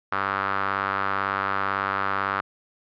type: tone with band-pass filter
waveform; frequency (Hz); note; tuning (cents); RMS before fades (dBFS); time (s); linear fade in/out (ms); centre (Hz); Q
sawtooth; 98; G2; 0; -26; 0.12-2.41; 5; 1300; 3.8
effects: resampled to 11025 Hz